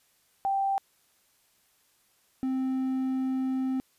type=tone pair in turn; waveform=sine / triangle; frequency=784 / 261.6 Hz; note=G5 / C4; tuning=0 / 0 cents; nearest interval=octave + perfect fifth; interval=1900 cents; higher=first; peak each=-24 dBFS; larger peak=neither; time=0.45-0.78 / 2.43-3.8 s; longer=second; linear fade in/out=0 ms; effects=white hiss -67 dBFS RMS until 3.98 s + resampled to 32000 Hz